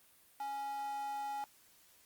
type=tone with high-pass filter; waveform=square; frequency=277.2 Hz; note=C#4; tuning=in tune; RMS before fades=-40 dBFS; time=0.4-1.44 s; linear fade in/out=0 ms; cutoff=840 Hz; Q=6.4; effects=white hiss -65 dBFS RMS until 2.05 s + Opus 32 kbps